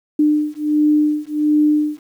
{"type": "beating tone pair", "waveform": "sine", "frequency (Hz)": [299.9, 301.3], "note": ["D4", "D4"], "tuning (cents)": [36, 44], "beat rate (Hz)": 1.4, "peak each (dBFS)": -16, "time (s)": [0.19, 1.99], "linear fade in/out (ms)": 5, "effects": ["8-bit"]}